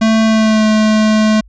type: tone with pitch glide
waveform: square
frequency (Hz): 221.4 to 216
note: A3 to A3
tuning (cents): +11 to -32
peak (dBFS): -9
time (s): 0.01-1.41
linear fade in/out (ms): 10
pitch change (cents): -43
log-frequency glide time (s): 0.24-0.66
effects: added 50 Hz sine -39 dBFS peak until 1.48 s + resampled to 16000 Hz